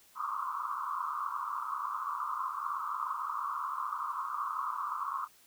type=band-pass noise; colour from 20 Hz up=pink; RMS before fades=-36 dBFS; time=0.15-5.28 s; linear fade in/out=50 ms; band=1000 to 1300 Hz; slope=96 dB/octave; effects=white hiss -62 dBFS RMS until 5.46 s